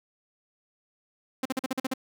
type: tone bursts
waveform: sawtooth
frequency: 261.6 Hz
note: C4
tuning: in tune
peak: -22 dBFS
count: 8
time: 1.43-1.938 s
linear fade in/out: 5 ms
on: 25 ms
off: 44 ms
effects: none

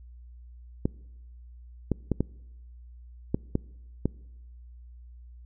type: clicks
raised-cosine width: 3 ms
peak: -11 dBFS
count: 7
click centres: 0.855 / 1.917 / 2.117 / 2.206 / 3.345 / 3.554 / 4.056 s
effects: noise-tail reverb RT60 1.0 s tail -25 dB re dry + added 60 Hz sine -45 dBFS peak until 5.45 s

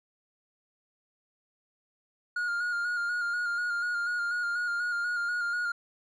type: tone with vibrato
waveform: triangle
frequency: 1424 Hz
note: F6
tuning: 33 cents sharp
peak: -26 dBFS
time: 2.36-5.72 s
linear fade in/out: 5 ms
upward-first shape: square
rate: 4.1 Hz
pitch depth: 26 cents each way
effects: resampled to 22050 Hz

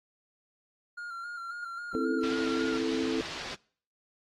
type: tone with vibrato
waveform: triangle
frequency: 1396.9 Hz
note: F6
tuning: in tune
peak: -35 dBFS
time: 0.97-2.78 s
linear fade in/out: 10 ms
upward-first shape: square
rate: 3.7 Hz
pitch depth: 32 cents each way
type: chord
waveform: sine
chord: A minor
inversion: first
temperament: equal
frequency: 261.6 / 329.6 / 440 Hz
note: C4 / E4 / A4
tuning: 0 / 0 / 0 cents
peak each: -32 dBFS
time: 1.95-3.21 s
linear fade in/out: 0 ms
type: low-pass noise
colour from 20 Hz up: white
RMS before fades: -41 dBFS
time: 2.23-3.55 s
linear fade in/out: 5 ms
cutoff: 4900 Hz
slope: 24 dB/octave
effects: noise-tail reverb RT60 0.5 s tail -24 dB re dry + AAC 32 kbps

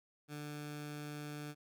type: tone with notch filter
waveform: 15% pulse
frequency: 148.1 Hz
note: D3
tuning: 15 cents sharp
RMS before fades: -45 dBFS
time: 0.28-1.55 s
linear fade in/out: 50 ms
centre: 530 Hz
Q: 1.9
effects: none

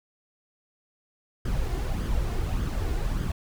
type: noise with flanger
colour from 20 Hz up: brown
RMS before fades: -27 dBFS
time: 1.45-3.32 s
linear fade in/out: 5 ms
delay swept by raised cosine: 0.61 to 2.81 ms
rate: 1.7 Hz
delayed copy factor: +0.5
effects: none

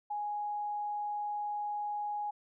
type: tone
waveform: sine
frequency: 830.6 Hz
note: G#5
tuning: in tune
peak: -33 dBFS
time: 0.1-2.31 s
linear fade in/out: 10 ms
effects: none

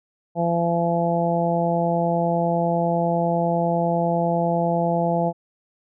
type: harmonic tone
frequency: 170 Hz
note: F3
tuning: 46 cents flat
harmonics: 1 / 2 / 3 / 4 / 5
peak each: -23 / -29 / -25 / -23 / -27 dBFS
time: 0.35-5.33 s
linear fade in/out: 50 ms
effects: none

